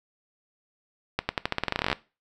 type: accelerating click train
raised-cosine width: 0.3 ms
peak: -8 dBFS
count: 18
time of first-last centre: 1.19-1.928 s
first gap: 100 ms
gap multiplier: 0.88
effects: noise-tail reverb RT60 0.3 s tail -19 dB re dry